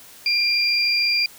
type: tone pair together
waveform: sine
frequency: 2387 / 4779 Hz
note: D7 / D8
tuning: +28 / +29 cents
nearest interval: octave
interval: 1201 cents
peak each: -21 / -19 dBFS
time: 0.26-1.26 s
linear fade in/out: 2 ms
effects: white hiss -45 dBFS RMS until 1.38 s